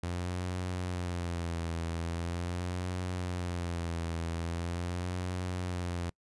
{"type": "tone with vibrato", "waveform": "sawtooth", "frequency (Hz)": 87, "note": "F2", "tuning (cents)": -6, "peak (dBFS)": -29, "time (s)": [0.03, 6.1], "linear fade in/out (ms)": 5, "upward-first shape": "sine", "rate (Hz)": 0.42, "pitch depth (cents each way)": 76, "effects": ["noise-tail reverb RT60 0.1 s tail -26 dB re dry", "resampled to 24000 Hz"]}